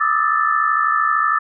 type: tone cluster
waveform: sine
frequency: 1183 / 1261 / 1314 / 1761 Hz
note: D6 / D#6 / E6 / A6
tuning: +12 / +23 / -6 / +1 cents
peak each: -20 dBFS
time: 0-1.39 s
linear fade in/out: 10 ms
effects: none